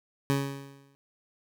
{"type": "tone with exponential decay", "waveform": "20% pulse", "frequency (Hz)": 138.59, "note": "C#3", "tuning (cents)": 0, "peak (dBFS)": -17, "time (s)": [0.3, 0.95], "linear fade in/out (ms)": 0, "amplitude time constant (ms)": 140, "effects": []}